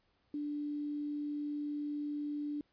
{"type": "tone with quantisation", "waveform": "sine", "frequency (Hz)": 293.7, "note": "D4", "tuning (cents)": 0, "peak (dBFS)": -35, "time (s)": [0.34, 2.61], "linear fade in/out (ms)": 2, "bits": 10, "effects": ["pink hiss -75 dBFS RMS until 2.72 s", "resampled to 11025 Hz"]}